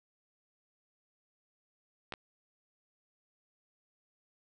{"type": "clicks", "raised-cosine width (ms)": 0.3, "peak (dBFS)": -24, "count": 2, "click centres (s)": [2.123, 2.138], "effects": []}